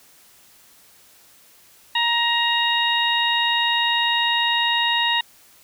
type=harmonic tone; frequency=940 Hz; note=A#5; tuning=14 cents sharp; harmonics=1 / 2 / 3 / 4; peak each=-23 / -23 / -23 / -23 dBFS; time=1.95-5.21 s; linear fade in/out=5 ms; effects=white hiss -52 dBFS RMS until 5.63 s